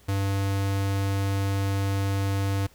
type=tone; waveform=square; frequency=98.3 Hz; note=G2; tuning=5 cents sharp; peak=-24 dBFS; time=0.08-2.67 s; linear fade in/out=10 ms; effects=added 60 Hz sine -57 dBFS peak until 2.74 s + pink hiss -57 dBFS RMS until 2.74 s